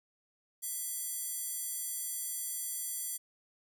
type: tone with high-pass filter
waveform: square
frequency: 664 Hz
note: E5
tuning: 12 cents sharp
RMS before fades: -38 dBFS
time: 0.62-3.18 s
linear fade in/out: 20 ms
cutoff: 8900 Hz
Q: 2.2
effects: none